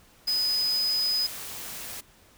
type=tone in noise; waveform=sine; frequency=5010 Hz; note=D#8; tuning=11 cents sharp; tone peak=-23 dBFS; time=0.27-1.27 s; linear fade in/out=10 ms; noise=white; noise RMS=-38 dBFS; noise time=0.27-2.01 s; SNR=+12 dB; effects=pink hiss -57 dBFS RMS until 2.37 s